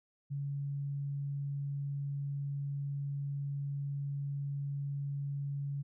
sine tone, 141 Hz, C#3, 30 cents sharp, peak -34 dBFS, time 0.3-5.83 s, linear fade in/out 20 ms, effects none

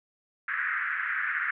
white band-pass noise, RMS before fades -30 dBFS, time 0.48-1.51 s, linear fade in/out 5 ms, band 1400 to 1900 Hz, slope 48 dB/octave, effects none

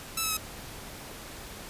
5% pulse tone with pitch steps, 1318.5 / 1298.1 / 1278 Hz, E6 / E6 / D#6, 0 / -27 / +46 cents, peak -16 dBFS, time 0.17-0.371 s, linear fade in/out 5 ms, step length 67 ms, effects pink hiss -43 dBFS RMS until 1.69 s + resampled to 32000 Hz

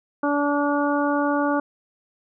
harmonic tone, 288.6 Hz, D4, 30 cents flat, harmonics 1 / 2 / 3 / 4 / 5, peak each -22 / -25 / -27 / -28 / -29 dBFS, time 0.23-1.6 s, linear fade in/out 5 ms, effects none

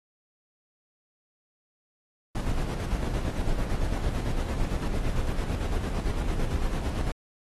brown noise with tremolo, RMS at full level -26 dBFS, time 2.35-7.12 s, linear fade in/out 5 ms, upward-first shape square, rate 8.9 Hz, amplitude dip 40%, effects AAC 32 kbps

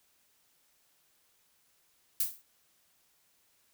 violet noise with exponential decay, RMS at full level -25 dBFS, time 2.2-2.42 s, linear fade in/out 5 ms, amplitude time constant 47 ms, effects white hiss -70 dBFS RMS until 3.73 s

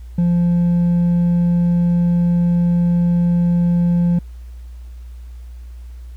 sine tone with hard clipping, 173.6 Hz, F3, 10 cents flat, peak -13 dBFS, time 0.18-4.19 s, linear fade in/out 5 ms, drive 2 dB, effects added 60 Hz sine -31 dBFS peak until 6.16 s + pink hiss -56 dBFS RMS until 6.16 s

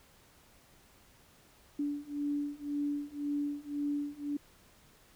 sine beating tone pair, 288.5 / 290.4 Hz, D4 / D4, -31 / -19 cents, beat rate 1.9 Hz, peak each -36 / -35 dBFS, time 1.79-4.37 s, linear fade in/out 5 ms, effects pink hiss -62 dBFS RMS until 5.15 s

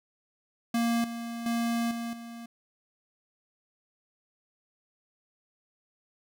square tone with level steps, 233.2 Hz, A#3, 1 cent sharp, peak -25 / -35 / -27 / -33 / -41 dBFS, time 0.74-2.46 s, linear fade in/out 5 ms, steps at 1.04 / 1.46 / 1.91 / 2.13 s, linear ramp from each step 2 ms, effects none

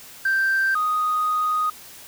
sine tone pair in turn, 1568 / 1244.5 Hz, G6 / D#6, 0 / 0 cents, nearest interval major third, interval 400 cents, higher first, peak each -16 / -18 dBFS, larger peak first, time 0.25-0.75 / 0.75-1.7 s, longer second, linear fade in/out 5 ms, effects tanh soft clip ceiling -15 dBFS + white hiss -43 dBFS RMS until 2.07 s

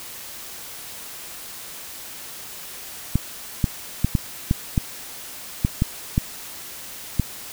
clicks, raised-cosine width 5 ms, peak -5 dBFS, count 10, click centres 3.156 / 3.642 / 4.046 / 4.152 / 4.511 / 4.778 / 5.649 / 5.821 / 6.179 / 7.197 s, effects white hiss -37 dBFS RMS until 7.52 s

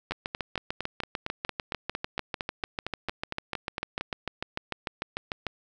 two click trains, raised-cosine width 0.3 ms, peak -14 / -15 dBFS, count 37 / 18, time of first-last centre 0.11-5.467 / 0.12-4.01 s, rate 6.72 / 4.37 Hz, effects none

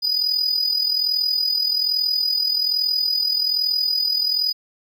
triangle tone with amplitude modulation, 4953 Hz, D#8, 9 cents flat, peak -14 dBFS, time 0.02-4.53 s, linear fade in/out 20 ms, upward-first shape sine, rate 41.2 Hz, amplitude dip 65%, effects none

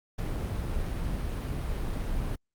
brown noise, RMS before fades -31 dBFS, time 0.18-2.36 s, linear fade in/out 10 ms, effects Opus 48 kbps

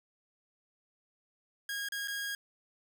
sawtooth tone with dropouts, 1635 Hz, G#6, 28 cents flat, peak -31 dBFS, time 1.69-2.35 s, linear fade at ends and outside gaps 2 ms, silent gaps 1.887-1.921 / 2.075-2.081 s, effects none

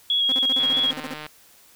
sine tone with vibrato, 3322 Hz, G#7, in tune, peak -18 dBFS, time 0.1-0.91 s, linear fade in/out 2 ms, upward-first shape square, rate 4.7 Hz, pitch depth 17 cents each way
sawtooth tone bursts, 261.6 Hz, C4, in tune, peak -26 dBFS, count 13, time 0.29-1.138 s, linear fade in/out 2 ms, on 32 ms, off 36 ms
click train, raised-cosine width 0.3 ms, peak -19 dBFS, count 102, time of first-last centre 0.6-1.264 s, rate 152 Hz
effects white hiss -53 dBFS RMS until 1.75 s

